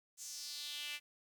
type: tone with high-pass filter sweep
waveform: sawtooth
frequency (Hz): 293.7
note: D4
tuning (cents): 0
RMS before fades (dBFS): -45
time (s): 0.17-1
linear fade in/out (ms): 50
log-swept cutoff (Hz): 7100 to 2400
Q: 3.3
effects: 11-bit